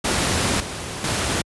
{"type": "noise with level steps", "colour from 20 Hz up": "pink", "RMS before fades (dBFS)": [-20, -30, -22], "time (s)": [0.04, 1.42], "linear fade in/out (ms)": 10, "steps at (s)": [0.6, 1.04], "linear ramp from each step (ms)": 2, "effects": ["high-pass 60 Hz 12 dB/octave", "resampled to 24000 Hz"]}